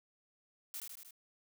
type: noise with echo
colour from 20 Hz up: blue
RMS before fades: -43 dBFS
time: 0.74-0.8 s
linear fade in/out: 0 ms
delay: 77 ms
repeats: 4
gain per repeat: -3 dB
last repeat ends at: 1.108 s
effects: none